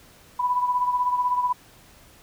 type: beating tone pair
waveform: sine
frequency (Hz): 987.8 / 1003.8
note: B5 / B5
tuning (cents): 0 / +28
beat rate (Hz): 16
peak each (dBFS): -21 / -28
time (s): 0.39-1.53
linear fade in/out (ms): 10
effects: pink hiss -52 dBFS RMS until 2.22 s